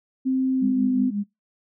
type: tone with pitch glide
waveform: sine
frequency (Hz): 261.6 to 255.3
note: C4 to C4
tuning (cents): 0 to -42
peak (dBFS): -19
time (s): 0.25-1.11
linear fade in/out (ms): 20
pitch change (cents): -42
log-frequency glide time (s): 0.53-0.96
type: tone with tremolo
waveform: sine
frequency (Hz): 204.2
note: G#3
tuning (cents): -29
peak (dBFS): -21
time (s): 0.61-1.24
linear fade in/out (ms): 20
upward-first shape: triangle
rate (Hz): 5.6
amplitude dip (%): 80
effects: noise-tail reverb RT60 0.2 s tail -24 dB re dry